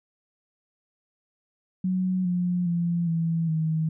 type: tone with pitch steps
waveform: sine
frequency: 185 / 178.08 / 171.42 / 165.01 / 158.83 Hz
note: F#3 / F3 / F3 / E3 / D#3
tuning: 0 / +34 / -32 / +2 / +36 cents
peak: -22 dBFS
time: 1.84-3.89 s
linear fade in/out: 5 ms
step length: 410 ms
effects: none